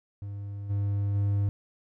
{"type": "tone with level steps", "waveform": "triangle", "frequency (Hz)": 100.8, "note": "G2", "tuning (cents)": 49, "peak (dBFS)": [-32, -23, -21], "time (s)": [0.22, 1.49], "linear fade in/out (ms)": 0, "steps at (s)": [0.69, 1.14], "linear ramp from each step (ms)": 20, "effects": []}